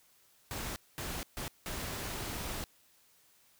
pink noise bursts at uneven times, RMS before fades -39 dBFS, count 4, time 0.51-0.76 / 0.98-1.23 / 1.37-1.48 / 1.66-2.64 s, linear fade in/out 0 ms, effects white hiss -66 dBFS RMS until 3.59 s

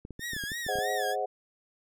clicks, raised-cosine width 3 ms, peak -28 dBFS, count 10, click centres 0.051 / 0.107 / 0.194 / 0.334 / 0.365 / 0.438 / 0.518 / 0.665 / 0.756 / 0.787 s
sawtooth tone with vibrato, 1764 Hz, A6, 4 cents sharp, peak -30 dBFS, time 0.19-1.16 s, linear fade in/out 50 ms, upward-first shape sine, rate 3.1 Hz, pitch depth 140 cents each way
sine chord, Ab dominant seventh, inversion none, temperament equal, 415.3 / 523.3 / 622.3 / 740 Hz, Ab4 / C5 / Eb5 / Gb5, 0 / 0 / 0 / 0 cents, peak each -35 / -34 / -36 / -31 dBFS, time 0.68-1.26 s, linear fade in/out 10 ms
effects none

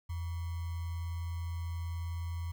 sine tone with sample-and-hold, 84.5 Hz, E2, 43 cents sharp, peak -34 dBFS, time 0.09-2.52 s, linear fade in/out 10 ms, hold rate 1050 Hz, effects none

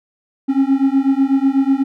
triangle beating tone pair, 267.3 / 275.4 Hz, C4 / C#4, +37 / -11 cents, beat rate 8.1 Hz, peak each -13 dBFS, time 0.48-1.84 s, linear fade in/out 20 ms, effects none

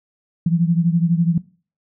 sine beating tone pair, 166.5 / 178.5 Hz, E3 / F3, +18 / +38 cents, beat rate 12 Hz, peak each -16 / -18 dBFS, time 0.46-1.38 s, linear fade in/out 5 ms, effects noise-tail reverb RT60 0.4 s tail -20 dB re dry

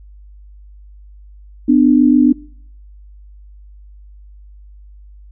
sine tone pair together, 249.9 / 297.2 Hz, B3 / D4, +21 / +21 cents, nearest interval minor third, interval 300 cents, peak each -10 dBFS, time 1.68-2.33 s, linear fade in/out 10 ms, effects noise-tail reverb RT60 0.6 s tail -23 dB re dry + added 50 Hz sine -37 dBFS peak until 5.31 s

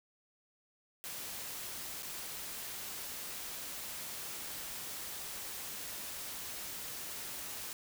white noise with dropouts, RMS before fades -43 dBFS, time 1.04-7.73 s, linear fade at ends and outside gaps 0 ms, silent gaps 2.024-2.03 s, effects none

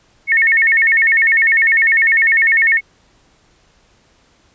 sine tone with vibrato, 1999 Hz, B6, 20 cents sharp, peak -9 dBFS, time 0.27-2.81 s, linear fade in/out 50 ms, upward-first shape square, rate 10 Hz, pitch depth 160 cents each way, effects pink hiss -54 dBFS RMS until 4.54 s + resampled to 16000 Hz

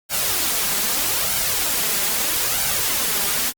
white noise with flanger, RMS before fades -21 dBFS, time 0.09-3.53 s, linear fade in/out 50 ms, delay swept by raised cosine 1.3 to 5 ms, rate 0.79 Hz, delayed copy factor +0.55, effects Opus 48 kbps

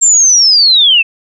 sine linear sweep, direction down, 7459 to 2568 Hz, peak -4 dBFS, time 0.01-1.03 s, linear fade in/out 20 ms, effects none

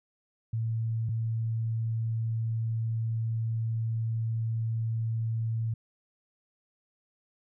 sine tone pair in turn, 113.1 / 113.1 Hz, A2 / A2, +48 / +48 cents, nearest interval unison, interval 0 cents, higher neither, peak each -27 dBFS, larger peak neither, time 0.53-1.09 / 1.09-5.74 s, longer second, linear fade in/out 5 ms, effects none

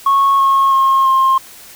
sine tone with pitch steps, 1100 / 1087.4 / 1074.9 / 1062.5 Hz, C#6 / C#6 / C6 / C6, -14 / -34 / +46 / +26 cents, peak -7 dBFS, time 0.06-1.38 s, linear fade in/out 5 ms, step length 330 ms, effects tanh soft clip ceiling -6 dBFS + white hiss -38 dBFS RMS until 1.75 s

